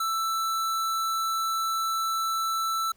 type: tone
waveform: square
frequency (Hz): 1325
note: E6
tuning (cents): +9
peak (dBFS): -26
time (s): 0-2.92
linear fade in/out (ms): 5
effects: pink hiss -64 dBFS RMS until 2.96 s